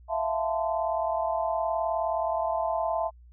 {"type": "chord", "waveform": "sine", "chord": "F major seventh", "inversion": "third", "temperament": "equal with one note detuned", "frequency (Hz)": [659.3, 698.5, 880, 1030.3], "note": ["E5", "F5", "A5", "C6"], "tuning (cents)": [0, 0, 0, -27], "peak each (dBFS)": [-28, -32, -31, -34], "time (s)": [0.08, 3.11], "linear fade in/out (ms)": 50, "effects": ["added 60 Hz sine -49 dBFS peak until 3.32 s"]}